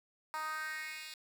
10% pulse tone with high-pass filter sweep, 311.1 Hz, D#4, in tune, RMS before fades -41 dBFS, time 0.34-1.14 s, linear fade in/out 0 ms, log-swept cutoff 1000 to 3200 Hz, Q 3.6, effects 10-bit

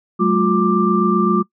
sine tone cluster, 188.6 / 216.3 / 356.2 / 1181 Hz, F#3 / A3 / F4 / D6, +33 / -29 / +34 / +9 cents, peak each -18 dBFS, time 0.19-1.43 s, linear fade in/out 20 ms, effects noise-tail reverb RT60 0.1 s tail -22 dB re dry

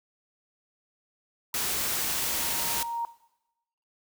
sine tone with exponential growth, 933 Hz, A#5, 1 cent sharp, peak -26 dBFS, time 1.53-3.05 s, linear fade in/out 1 ms, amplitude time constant 330 ms
white noise, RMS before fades -29 dBFS, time 1.54-2.83 s, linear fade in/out 2 ms
effects noise-tail reverb RT60 0.9 s tail -18 dB re dry

